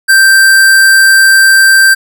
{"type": "tone", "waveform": "square", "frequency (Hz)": 1568, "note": "G6", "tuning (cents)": 0, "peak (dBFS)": -3, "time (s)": [0.08, 1.95], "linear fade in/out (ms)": 20, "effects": []}